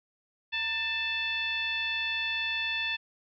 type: tone with frequency modulation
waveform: sine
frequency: 2637 Hz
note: E7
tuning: in tune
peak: -28 dBFS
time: 0.52-2.97 s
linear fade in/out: 20 ms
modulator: 856 Hz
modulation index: 1.2
effects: none